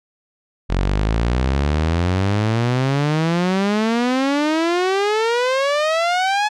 sawtooth exponential sweep, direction up, 44.01 to 856 Hz, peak -12 dBFS, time 0.69-6.49 s, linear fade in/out 20 ms, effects low-pass 5000 Hz 12 dB/octave

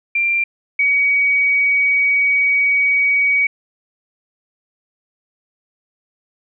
sine tone pair in turn, 2372 / 2259 Hz, D7 / C#7, +17 / +32 cents, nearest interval minor second, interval 85 cents, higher first, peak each -14 / -12 dBFS, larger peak second, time 0.15-0.44 / 0.79-3.47 s, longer second, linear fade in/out 5 ms, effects none

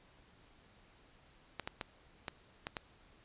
clicks, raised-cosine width 0.3 ms, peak -22 dBFS, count 6, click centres 1.597 / 1.675 / 1.812 / 2.282 / 2.669 / 2.768 s, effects pink hiss -64 dBFS RMS until 3.24 s + resampled to 8000 Hz

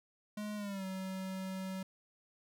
square tone with pitch glide, 210 to 189.26 Hz, G#3 to F#3, +19 to +39 cents, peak -39 dBFS, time 0.37-1.83 s, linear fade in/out 5 ms, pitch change -180 cents, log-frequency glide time 0.56-0.85 s, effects none

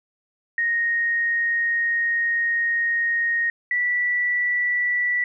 sine tone pair in turn, 1864.7 / 1959.6 Hz, A#6 / B6, 0 / -14 cents, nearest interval minor second, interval 86 cents, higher second, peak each -19 / -19 dBFS, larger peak neither, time 0.58-3.5 / 3.71-5.24 s, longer first, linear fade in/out 2 ms, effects none

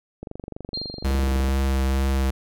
click train, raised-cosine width 2 ms, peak -20 dBFS, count 31, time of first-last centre 0.23-1.485 s, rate 23.9 Hz
sine tone with exponential decay, 4194 Hz, C8, 3 cents sharp, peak -25 dBFS, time 0.74-1.43 s, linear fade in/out 2 ms, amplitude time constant 150 ms
square tone with vibrato, 66.9 Hz, C2, 39 cents sharp, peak -20 dBFS, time 1.04-2.31 s, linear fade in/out 10 ms, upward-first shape triangle, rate 2.2 Hz, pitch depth 17 cents each way
effects none

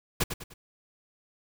pink noise with echo, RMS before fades -24 dBFS, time 0.2-0.24 s, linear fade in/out 10 ms, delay 100 ms, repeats 3, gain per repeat -8 dB, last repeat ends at 0.54 s, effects none

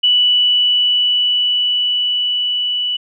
sine tone with level ramp, 2960 Hz, F#7, in tune, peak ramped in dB -9 to -16 dBFS, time 0.03-2.97 s, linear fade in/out 10 ms, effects none

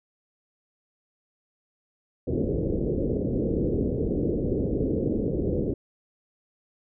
white low-pass noise, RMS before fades -26 dBFS, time 2.27-5.74 s, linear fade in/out 5 ms, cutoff 490 Hz, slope 48 dB/octave, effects none

